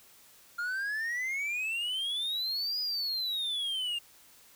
triangle exponential two-way sweep, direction up then down, 1396.9 to 4978 to 2785 Hz, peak -29 dBFS, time 0.58-3.99 s, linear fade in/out 10 ms, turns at 2.8 s, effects white hiss -58 dBFS RMS until 4.55 s

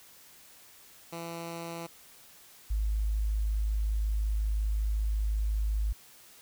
10% pulse / sine tone pair in turn, 167.9 / 52.72 Hz, E3 / G#1, +32 / +27 cents, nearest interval octave + minor sixth, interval 2005 cents, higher first, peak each -29 / -26 dBFS, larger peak second, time 1.12-1.87 / 2.7-5.93 s, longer second, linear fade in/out 10 ms, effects white hiss -55 dBFS RMS until 6.41 s

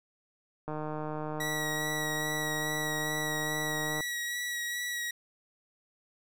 click train, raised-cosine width 1 ms, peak -23 dBFS, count 510, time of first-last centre 0.68-4.007 s, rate 153 Hz
sawtooth tone with vibrato, 1925 Hz, B6, 45 cents flat, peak -29 dBFS, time 1.4-5.11 s, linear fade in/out 5 ms, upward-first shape sine, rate 2.4 Hz, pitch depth 18 cents each way
effects none

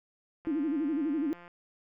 click train, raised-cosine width 0.5 ms, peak -36 dBFS, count 180, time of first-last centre 0.45-1.479 s, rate 174 Hz
sine tone with vibrato, 300 Hz, D4, 37 cents sharp, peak -27 dBFS, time 0.47-1.33 s, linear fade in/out 0 ms, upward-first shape sine, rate 12 Hz, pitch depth 170 cents each way
effects none

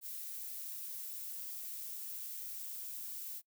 violet noise, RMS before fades -44 dBFS, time 0.01-3.42 s, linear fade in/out 50 ms, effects noise-tail reverb RT60 0.1 s tail -23 dB re dry

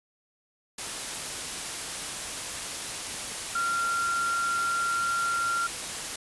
sine tone in noise, 1380 Hz, F6, 21 cents flat, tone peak -25 dBFS, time 3.55-5.67 s, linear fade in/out 5 ms, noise white, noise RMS -34 dBFS, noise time 0.78-6.16 s, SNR +6 dB, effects resampled to 24000 Hz

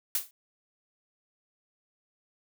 blue noise with exponential decay, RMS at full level -24 dBFS, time 0.15-0.31 s, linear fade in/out 2 ms, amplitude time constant 34 ms, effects none

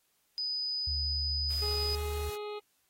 sine tone, 4984 Hz, D#8, 2 cents sharp, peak -31 dBFS, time 0.38-1.95 s, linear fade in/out 0 ms
sine tone with pitch glide, 74 to 74.51 Hz, D2 to D2, +14 to +26 cents, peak -33 dBFS, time 0.87-2.3 s, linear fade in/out 5 ms, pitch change +12 cents, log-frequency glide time 1.03-1.61 s
white noise, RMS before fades -47 dBFS, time 1.5-2.36 s, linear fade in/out 5 ms
harmonic tone, 417.8 Hz, G#4, 10 cents sharp, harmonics 1 / 2 / 3 / 5 / 6 / 7 / 8 / 9 / 10, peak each -37 / -46 / -47 / -56 / -52 / -58 / -57 / -54 / -54 dBFS, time 1.61-2.6 s, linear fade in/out 20 ms
effects white hiss -73 dBFS RMS until 2.89 s + AAC 48 kbps

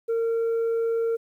sine tone, 458.2 Hz, A#4, 30 cents flat, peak -19 dBFS, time 0.08-1.17 s, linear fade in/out 20 ms, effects tanh soft clip ceiling -21 dBFS + 10-bit

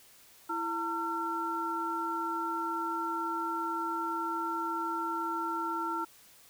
sine tone cluster, 333.4 / 909 / 1359 Hz, E4 / A#5 / F6, +20 / -44 / -48 cents, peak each -37 / -35 / -34 dBFS, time 0.49-6.05 s, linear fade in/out 10 ms, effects white hiss -58 dBFS RMS until 6.49 s

